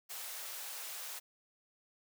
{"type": "high-pass noise", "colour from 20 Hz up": "white", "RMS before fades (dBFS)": -44, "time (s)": [0.09, 1.2], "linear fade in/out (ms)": 20, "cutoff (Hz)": 520, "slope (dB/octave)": 24, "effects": []}